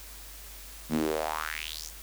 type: tone with high-pass filter sweep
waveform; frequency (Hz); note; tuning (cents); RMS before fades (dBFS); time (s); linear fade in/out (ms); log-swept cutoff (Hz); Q
sawtooth; 77.78; D#2; 0; -32; 0.89-1.92; 50; 190 to 7400; 4
effects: added 50 Hz sine -47 dBFS peak until 2.02 s + white hiss -47 dBFS RMS until 2.02 s